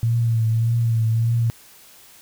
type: tone with vibrato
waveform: sine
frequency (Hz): 114.5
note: A#2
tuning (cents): -31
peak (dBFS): -16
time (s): 0.03-1.5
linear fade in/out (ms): 0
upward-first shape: triangle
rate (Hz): 1.7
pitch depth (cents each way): 49
effects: white hiss -48 dBFS RMS until 2.21 s